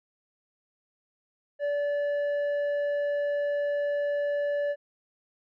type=tone with low-pass filter; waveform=square; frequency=578 Hz; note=D5; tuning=28 cents flat; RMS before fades=-28 dBFS; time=1.59-4.76 s; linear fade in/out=50 ms; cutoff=1200 Hz; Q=2.3; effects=none